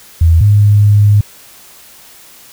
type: tone pair in turn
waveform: sine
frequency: 82.41 / 103.4 Hz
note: E2 / G#2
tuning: 0 / -7 cents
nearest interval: major third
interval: 393 cents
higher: second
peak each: -4 dBFS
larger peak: neither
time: 0.21-0.41 / 0.41-1.21 s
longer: second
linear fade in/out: 5 ms
effects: white hiss -39 dBFS RMS until 2.52 s